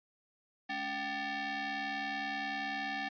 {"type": "ring-modulated tone", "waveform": "sawtooth", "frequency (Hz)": 493.9, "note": "B4", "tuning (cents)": 0, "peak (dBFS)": -28, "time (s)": [0.69, 3.09], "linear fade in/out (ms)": 10, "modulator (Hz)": 1270, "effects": ["resampled to 11025 Hz"]}